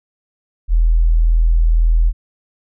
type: tone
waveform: sine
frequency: 40.98 Hz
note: E1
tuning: 9 cents flat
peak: -9 dBFS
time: 0.68-2.13 s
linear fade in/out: 50 ms
effects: none